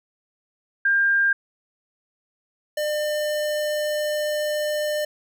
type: tone pair in turn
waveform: sine / square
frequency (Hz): 1600 / 601.2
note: G6 / D5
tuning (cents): +35 / +40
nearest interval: octave + perfect fourth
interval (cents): 1695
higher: first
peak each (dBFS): -16 / -23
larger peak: first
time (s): 0.85-1.33 / 2.77-5.05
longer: second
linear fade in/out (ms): 5
effects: none